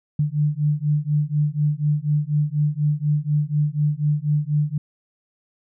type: beating tone pair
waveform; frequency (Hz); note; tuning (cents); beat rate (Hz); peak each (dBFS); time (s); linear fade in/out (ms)
sine; 146.83 / 150.93; D3 / D3; 0 / +48; 4.1; -21; 0.19-4.78; 5
effects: none